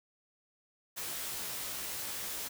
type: noise with comb filter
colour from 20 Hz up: white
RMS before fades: -39 dBFS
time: 0.96-2.49 s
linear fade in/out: 20 ms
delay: 16 ms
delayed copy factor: +0.7
effects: none